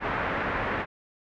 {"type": "low-pass noise", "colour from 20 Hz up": "white", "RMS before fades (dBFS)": -29, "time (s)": [0, 0.86], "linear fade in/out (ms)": 50, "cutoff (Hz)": 1900, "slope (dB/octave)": 24, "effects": []}